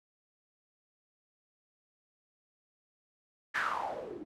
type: noise with low-pass filter sweep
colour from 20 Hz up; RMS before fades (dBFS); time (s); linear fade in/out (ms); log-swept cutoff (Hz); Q
blue; -36; 3.54-4.25; 20; 1800 to 280; 6.2
effects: none